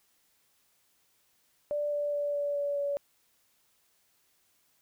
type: tone with pitch steps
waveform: sine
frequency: 587.3 / 583.6 / 579.9 / 576.2 / 572.6 / 568.9 Hz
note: D5 / D5 / D5 / D5 / D5 / C#5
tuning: 0 / -11 / -22 / -33 / -44 / +45 cents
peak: -28 dBFS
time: 1.71-2.97 s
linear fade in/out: 0 ms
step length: 210 ms
effects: white hiss -70 dBFS RMS until 4.81 s